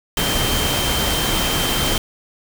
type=tone in noise; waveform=sine; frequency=3136 Hz; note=G7; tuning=in tune; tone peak=-24 dBFS; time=0.17-1.98 s; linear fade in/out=2 ms; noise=pink; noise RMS=-20 dBFS; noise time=0.17-1.98 s; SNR=-7 dB; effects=none